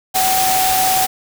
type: tone in noise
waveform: sine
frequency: 755 Hz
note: F#5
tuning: 35 cents sharp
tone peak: -15 dBFS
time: 0.14-1.07 s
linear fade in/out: 20 ms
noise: white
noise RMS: -18 dBFS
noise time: 0.14-1.07 s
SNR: 0 dB
effects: none